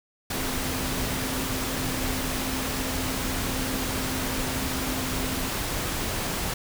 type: tone in noise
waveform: sine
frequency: 260 Hz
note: C4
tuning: 11 cents flat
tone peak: -33 dBFS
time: 0.32-5.49 s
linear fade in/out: 5 ms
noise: pink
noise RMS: -29 dBFS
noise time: 0.3-6.54 s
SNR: -7 dB
effects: none